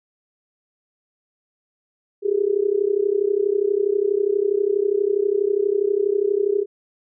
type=tone with amplitude modulation; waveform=sine; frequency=404.2 Hz; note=G#4; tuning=47 cents flat; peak=-13 dBFS; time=2.22-6.66 s; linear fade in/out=50 ms; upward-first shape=sine; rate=32.3 Hz; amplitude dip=90%; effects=none